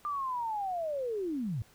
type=linear sweep; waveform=sine; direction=down; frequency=1200 to 100 Hz; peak=-31 dBFS; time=0.05-1.62 s; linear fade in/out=0 ms; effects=pink hiss -61 dBFS RMS until 1.74 s